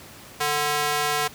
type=tone with high-pass filter; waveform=square; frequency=148.1 Hz; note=D3; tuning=15 cents sharp; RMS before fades=-24 dBFS; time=0.4-1.28 s; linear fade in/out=10 ms; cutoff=760 Hz; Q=0.77; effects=pink hiss -44 dBFS RMS until 1.34 s + high-pass 80 Hz 12 dB/octave

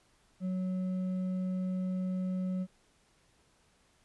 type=tone with hard clipping; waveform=sine; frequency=185 Hz; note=F#3; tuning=in tune; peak=-32 dBFS; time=0.4-2.67 s; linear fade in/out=50 ms; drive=4 dB; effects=pink hiss -68 dBFS RMS until 4.04 s + resampled to 24000 Hz

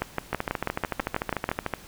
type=two click trains; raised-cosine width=0.5 ms; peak=-10 / -11 dBFS; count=10 / 20; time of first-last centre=0.02-1.491 / 0.33-1.737 s; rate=6.12 / 13.5 Hz; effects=pink hiss -48 dBFS RMS until 1.87 s

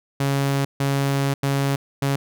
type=tone bursts at uneven times; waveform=sawtooth; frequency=138.59 Hz; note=C#3; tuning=in tune; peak=-15 dBFS; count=4; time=0.2-0.65 / 0.8-1.34 / 1.43-1.76 / 2.02-2.16 s; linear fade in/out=5 ms; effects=none

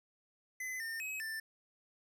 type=tone with pitch steps; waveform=square; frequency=2028 / 1813 / 2551 / 1776 Hz; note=B6 / A#6 / D#7 / A6; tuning=+45 / -49 / +43 / +16 cents; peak=-39 dBFS; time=0.6-1.4 s; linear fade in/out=5 ms; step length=200 ms; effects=none

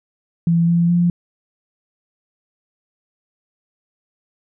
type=tone with pitch steps; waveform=sine; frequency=168.3 / 170.6 / 173.8 Hz; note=E3 / F3 / F3; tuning=+36 / -40 / -8 cents; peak=-12 dBFS; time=0.47-1.1 s; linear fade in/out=2 ms; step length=210 ms; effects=none

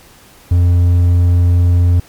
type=tone; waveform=triangle; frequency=87.7 Hz; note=F2; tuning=8 cents sharp; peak=-5 dBFS; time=0.51-2 s; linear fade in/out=5 ms; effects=pink hiss -43 dBFS RMS until 2.08 s + MP3 96 kbps

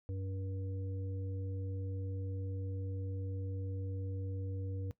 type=harmonic tone; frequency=95.7 Hz; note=G2; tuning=41 cents flat; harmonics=1 / 3 / 5; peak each=-37 / -48 / -49 dBFS; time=0.09-4.91 s; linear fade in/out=0 ms; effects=noise-tail reverb RT60 0.1 s tail -17 dB re dry

